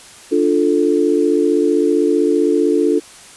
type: chord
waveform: sine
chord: D minor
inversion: none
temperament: equal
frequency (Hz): 293.7 / 349.2 / 440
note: D4 / F4 / A4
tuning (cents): 0 / 0 / 0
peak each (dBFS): -16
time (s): 0.31-3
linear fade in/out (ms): 20
effects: white hiss -40 dBFS RMS until 3.36 s + resampled to 24000 Hz